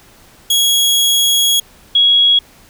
sawtooth / sine tone pair in turn, 3322 / 3322 Hz, G#7 / G#7, 0 / 0 cents, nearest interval unison, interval 0 cents, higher neither, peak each -7 dBFS, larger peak neither, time 0.5-1.6 / 1.95-2.39 s, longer first, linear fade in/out 5 ms, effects pink hiss -45 dBFS RMS until 2.69 s

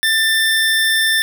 25% pulse tone, 1782 Hz, A6, 22 cents sharp, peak -9 dBFS, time 0.03-1.22 s, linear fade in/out 0 ms, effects 7-bit

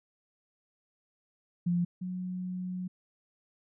sine tone pair in turn, 174.61 / 182.59 Hz, F3 / F#3, 0 / -23 cents, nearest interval minor second, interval 77 cents, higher second, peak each -25 / -33 dBFS, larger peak first, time 1.66-1.85 / 2.01-2.88 s, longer second, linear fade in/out 10 ms, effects none

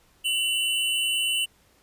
square tone pair together, 2751 / 2979 Hz, F7 / F#7, -27 / +11 cents, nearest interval minor second, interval 138 cents, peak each -28 / -25 dBFS, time 0.24-1.46 s, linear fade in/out 20 ms, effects pink hiss -61 dBFS RMS until 1.82 s + resampled to 32000 Hz

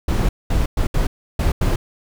brown noise bursts at uneven times, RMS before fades -17 dBFS, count 6, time 0.08-0.29 / 0.5-0.66 / 0.77-0.87 / 0.94-1.07 / 1.39-1.52 / 1.61-1.76 s, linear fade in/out 5 ms, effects none

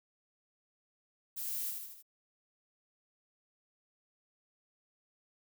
violet noise with echo, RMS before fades -39 dBFS, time 1.36-1.72 s, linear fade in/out 20 ms, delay 77 ms, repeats 4, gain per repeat -4 dB, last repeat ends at 2.028 s, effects none

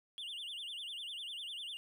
triangle tone with vibrato, 3164 Hz, G7, 15 cents sharp, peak -40 dBFS, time 0.18-1.77 s, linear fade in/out 0 ms, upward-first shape sine, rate 10 Hz, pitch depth 220 cents each way, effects none

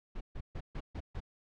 brown noise bursts, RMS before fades -39 dBFS, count 6, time 0.15-1.204 s, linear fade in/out 10 ms, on 59 ms, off 140 ms, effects low-pass 4000 Hz 12 dB/octave

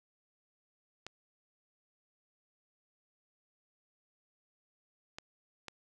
clicks, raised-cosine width 0.2 ms, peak -25 dBFS, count 3, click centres 1.066 / 5.185 / 5.683 s, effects none

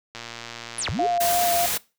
click train, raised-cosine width 0.2 ms, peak -18 dBFS, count 121, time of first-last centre 0.15-1.176 s, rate 117 Hz
sine linear two-way sweep, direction down then up, 10700 to 63.3 to 450.8 Hz, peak -25 dBFS, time 0.78-1.07 s, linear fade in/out 5 ms, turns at 0.89 s
sine tone with vibrato, 698.5 Hz, F5, in tune, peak -20 dBFS, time 0.99-1.66 s, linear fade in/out 2 ms, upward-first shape sine, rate 3.1 Hz, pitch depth 18 cents each way
white noise, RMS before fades -25 dBFS, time 1.2-1.78 s, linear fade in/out 10 ms
effects noise-tail reverb RT60 0.3 s tail -22 dB re dry

